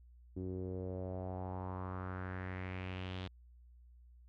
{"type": "tone with low-pass filter sweep", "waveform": "sawtooth", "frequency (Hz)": 92.5, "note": "F#2", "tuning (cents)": 0, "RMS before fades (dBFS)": -42, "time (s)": [0.36, 3.28], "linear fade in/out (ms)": 10, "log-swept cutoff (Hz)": [330, 3600], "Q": 3.4, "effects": ["added 60 Hz sine -57 dBFS peak until 4.28 s"]}